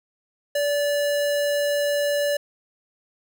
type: tone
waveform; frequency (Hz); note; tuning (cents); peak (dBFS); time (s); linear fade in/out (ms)
square; 579; D5; -25; -21; 0.55-2.37; 5
effects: none